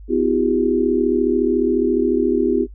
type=tone cluster; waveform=sine; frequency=252.2 / 325.3 / 359.7 / 399.3 Hz; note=B3 / E4 / F#4 / G4; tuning=+36 / -23 / -49 / +32 cents; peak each=-20 dBFS; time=0.08-2.67 s; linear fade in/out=50 ms; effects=noise-tail reverb RT60 0.1 s tail -17 dB re dry + added 50 Hz sine -35 dBFS peak until 2.74 s